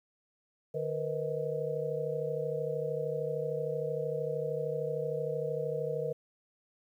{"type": "tone cluster", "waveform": "sine", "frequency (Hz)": [150.8, 466.9, 500, 630], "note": ["D3", "A#4", "B4", "D#5"], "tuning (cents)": [46, 3, 21, 21], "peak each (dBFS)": [-39, -34, -36, -40], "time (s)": [0.74, 6.13], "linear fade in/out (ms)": 10, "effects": ["11-bit"]}